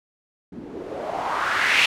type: noise with low-pass filter sweep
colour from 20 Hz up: blue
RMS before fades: -24 dBFS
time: 0.52-1.86 s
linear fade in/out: 5 ms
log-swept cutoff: 230 to 2700 Hz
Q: 3.1
effects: none